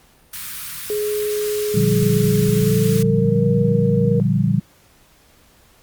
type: band-stop noise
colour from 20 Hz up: white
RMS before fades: -30 dBFS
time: 0.33-3.03 s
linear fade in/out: 5 ms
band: 200 to 1100 Hz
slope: 48 dB/octave
type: tone with pitch glide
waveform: sine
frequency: 420 to 471.4 Hz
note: G#4 to A#4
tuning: +19 to +19 cents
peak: -19 dBFS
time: 0.9-4.2 s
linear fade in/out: 0 ms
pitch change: +200 cents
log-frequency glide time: 2.49-3.44 s
type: chord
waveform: sine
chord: G minor seventh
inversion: first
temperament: equal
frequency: 116.54 / 146.83 / 174.61 / 196 Hz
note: Bb2 / D3 / F3 / G3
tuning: 0 / 0 / 0 / 0 cents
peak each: -20 dBFS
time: 1.74-4.6 s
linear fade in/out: 10 ms
effects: pink hiss -53 dBFS RMS until 5.82 s + Opus 48 kbps